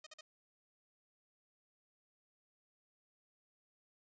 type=tone bursts; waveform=5% pulse; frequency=620 Hz; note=D#5; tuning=6 cents flat; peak=-39 dBFS; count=3; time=0.04-0.21 s; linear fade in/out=5 ms; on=26 ms; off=46 ms; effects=resampled to 16000 Hz